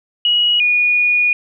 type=tone pair in turn; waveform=sine; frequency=2907 / 2451 Hz; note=F#7 / D#7; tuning=-31 / -27 cents; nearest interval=minor third; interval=296 cents; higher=first; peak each=-11 dBFS; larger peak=neither; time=0.25-0.6 / 0.6-1.33 s; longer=second; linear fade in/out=2 ms; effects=none